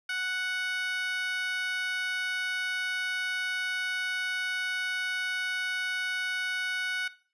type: tone with high-pass filter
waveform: 10% pulse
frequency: 740 Hz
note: F#5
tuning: in tune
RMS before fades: -32 dBFS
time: 0.09-7.08 s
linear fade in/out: 5 ms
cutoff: 1600 Hz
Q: 4
effects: noise-tail reverb RT60 0.4 s tail -17 dB re dry + resampled to 24000 Hz